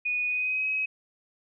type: tone with pitch glide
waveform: sine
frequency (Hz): 2475 to 2545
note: D#7 to D#7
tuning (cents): -10 to +39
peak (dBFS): -25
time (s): 0.05-0.86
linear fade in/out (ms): 10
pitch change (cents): +49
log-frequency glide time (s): 0.28-0.67
effects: none